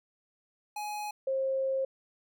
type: tone pair in turn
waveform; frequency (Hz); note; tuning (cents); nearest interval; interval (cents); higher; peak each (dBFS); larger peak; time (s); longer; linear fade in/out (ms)
square / sine; 838 / 533.4; G#5 / C5; +15 / +33; minor sixth; 782; first; -35 / -27; second; 0.76-1.11 / 1.27-1.85; second; 5
effects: none